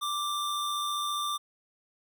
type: tone pair together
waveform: square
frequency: 1174.7 / 3619 Hz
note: D6 / A7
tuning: 0 / +48 cents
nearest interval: octave + perfect fifth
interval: 1948 cents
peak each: -31 / -36 dBFS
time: 0.01-1.38 s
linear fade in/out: 20 ms
effects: none